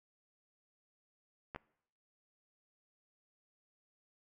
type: clicks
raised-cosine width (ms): 0.5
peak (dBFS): -27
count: 2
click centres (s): 1.548 / 1.561
effects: noise-tail reverb RT60 0.7 s tail -23 dB re dry